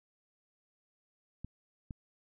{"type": "clicks", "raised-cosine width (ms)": 5, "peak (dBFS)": -29, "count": 2, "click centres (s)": [1.446, 1.908], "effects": []}